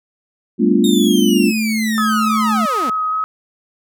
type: chord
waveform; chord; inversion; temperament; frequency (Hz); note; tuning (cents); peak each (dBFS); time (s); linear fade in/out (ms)
sine; G dominant seventh; none; equal with one note detuned; 196 / 246.9 / 292.1 / 349.2; G3 / B3 / D4 / F4; 0 / 0 / -9 / 0; -17; 0.58-1.53; 50
type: tone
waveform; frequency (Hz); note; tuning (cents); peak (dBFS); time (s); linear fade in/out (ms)
sine; 219.2; A3; -6; -16; 0.59-2.66; 10
type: linear sweep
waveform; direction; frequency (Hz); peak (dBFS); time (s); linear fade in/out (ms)
sawtooth; down; 3730 to 201.5; -18; 0.84-2.9; 2
type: tone with vibrato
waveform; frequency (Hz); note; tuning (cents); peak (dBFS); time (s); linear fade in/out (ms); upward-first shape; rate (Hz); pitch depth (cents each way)
sine; 1268; D#6; +32; -16; 1.98-3.24; 0; square; 3.5; 9
effects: none